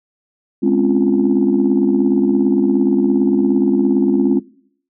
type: chord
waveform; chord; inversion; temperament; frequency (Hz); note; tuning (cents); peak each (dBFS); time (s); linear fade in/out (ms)
sine; Db major seventh; second; just; 207.9 / 259.9 / 277.2 / 346.5; Ab3 / C4 / Db4 / F4; +2 / -11 / 0 / -14; -16; 0.62-4.4; 20
effects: noise-tail reverb RT60 0.6 s tail -20 dB re dry + tanh soft clip ceiling -4 dBFS